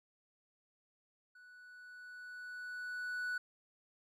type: tone with level ramp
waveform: triangle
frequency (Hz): 1480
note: F#6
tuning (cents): 0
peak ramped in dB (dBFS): -55 to -33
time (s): 1.35-3.38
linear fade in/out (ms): 5
effects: none